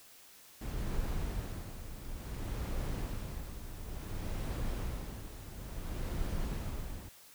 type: noise with tremolo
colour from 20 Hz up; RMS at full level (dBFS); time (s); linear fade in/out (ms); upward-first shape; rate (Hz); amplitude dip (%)
brown; -35; 0.61-7.09; 5; sine; 0.57; 70
effects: white hiss -57 dBFS RMS until 7.34 s